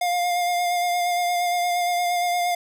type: tone with vibrato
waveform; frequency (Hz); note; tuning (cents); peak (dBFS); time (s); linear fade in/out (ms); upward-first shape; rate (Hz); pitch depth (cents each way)
square; 706; F5; +19; -21; 0.01-2.55; 5; sine; 8.6; 19
effects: none